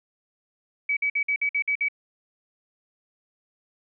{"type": "tone bursts", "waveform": "sine", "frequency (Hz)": 2281, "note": "C#7", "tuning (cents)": 49, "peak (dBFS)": -21, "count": 8, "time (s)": [0.89, 1.885], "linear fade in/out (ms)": 5, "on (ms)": 78, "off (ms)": 53, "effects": []}